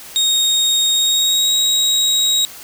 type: tone with pitch glide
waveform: 30% pulse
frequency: 3729 to 3807 Hz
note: A#7 to A#7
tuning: 0 to +36 cents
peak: -10 dBFS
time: 0.16-2.45 s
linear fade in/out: 0 ms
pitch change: +36 cents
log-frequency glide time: 0.93-1.54 s
effects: white hiss -36 dBFS RMS until 2.63 s